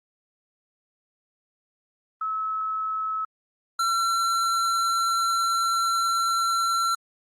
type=tone pair in turn; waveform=sine / square; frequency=1295 / 1354.6 Hz; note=E6 / E6; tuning=-31 / +47 cents; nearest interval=minor second; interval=78 cents; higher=second; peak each=-25 / -22 dBFS; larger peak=second; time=2.21-3.25 / 3.79-6.95 s; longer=second; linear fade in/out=5 ms; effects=low-pass 11000 Hz 12 dB/octave + Opus 32 kbps